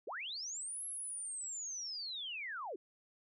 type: linear two-way sweep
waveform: sine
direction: up then down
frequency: 319.9 to 11230 to 319.9 Hz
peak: -40 dBFS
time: 0.07-2.76 s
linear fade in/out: 5 ms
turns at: 0.85 s
effects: none